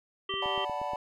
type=harmonic tone; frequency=390 Hz; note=G4; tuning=9 cents flat; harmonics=1 / 3 / 5 / 7 / 8; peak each=-37 / -36 / -41 / -41 / -34 dBFS; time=0.29-0.65 s; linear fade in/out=5 ms
type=click train; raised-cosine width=2 ms; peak=-30 dBFS; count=6; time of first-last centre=0.34-0.935 s; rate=8.41 Hz
type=chord; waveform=triangle; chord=B minor seventh; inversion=first; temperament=equal with one note detuned; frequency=583.6 / 740 / 880 / 987.8 Hz; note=D5 / F#5 / A5 / B5; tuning=-11 / 0 / 0 / 0 cents; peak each=-35 dBFS; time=0.42-0.96 s; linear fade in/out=2 ms
effects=none